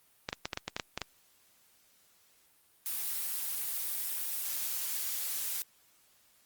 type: clicks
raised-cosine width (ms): 0.2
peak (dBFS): -15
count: 10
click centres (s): 0.289 / 0.329 / 0.455 / 0.532 / 0.574 / 0.68 / 0.765 / 0.798 / 0.976 / 1.017
type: noise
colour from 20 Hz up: blue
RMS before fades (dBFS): -35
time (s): 2.86-5.62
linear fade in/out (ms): 0
effects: white hiss -66 dBFS RMS until 6.45 s + Opus 32 kbps